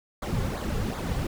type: noise with flanger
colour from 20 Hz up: brown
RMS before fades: -29 dBFS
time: 0.22-1.27 s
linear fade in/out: 5 ms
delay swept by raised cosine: 0.35 to 3.25 ms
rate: 2.7 Hz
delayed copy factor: -0.75
effects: none